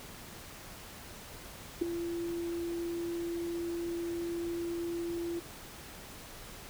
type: tone with ADSR envelope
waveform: sine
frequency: 340.8 Hz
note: F4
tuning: 42 cents flat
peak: -22 dBFS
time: 1.81-5.4 s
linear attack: 11 ms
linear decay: 6 ms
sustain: -11 dB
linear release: 12 ms
effects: pink hiss -48 dBFS RMS until 6.69 s